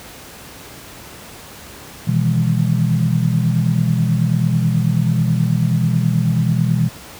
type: chord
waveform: sine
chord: E major seventh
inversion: second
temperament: equal with one note detuned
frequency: 123.47 / 155.56 / 164.81 / 204.4 Hz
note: B2 / D#3 / E3 / G#3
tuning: 0 / 0 / 0 / -27 cents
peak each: -17 / -22 / -17 / -22 dBFS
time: 2.07-6.89 s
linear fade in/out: 10 ms
effects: pink hiss -37 dBFS RMS until 7.19 s + high-pass 60 Hz 12 dB/octave